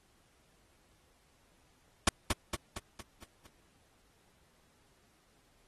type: noise with echo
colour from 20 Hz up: pink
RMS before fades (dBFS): -24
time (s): 2.07-2.09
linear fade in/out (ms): 5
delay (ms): 230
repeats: 6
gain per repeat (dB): -5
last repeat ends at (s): 3.47
effects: pink hiss -69 dBFS RMS until 5.67 s + AAC 32 kbps